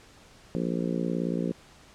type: harmonic tone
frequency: 58.3 Hz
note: A#1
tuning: 1 cent sharp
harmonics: 3 / 4 / 5 / 6 / 7 / 8 / 9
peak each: -30 / -32 / -34 / -36 / -37 / -38 / -39 dBFS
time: 0.55-1.52 s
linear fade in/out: 0 ms
effects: pink hiss -54 dBFS RMS until 1.94 s + low-pass 8000 Hz 12 dB/octave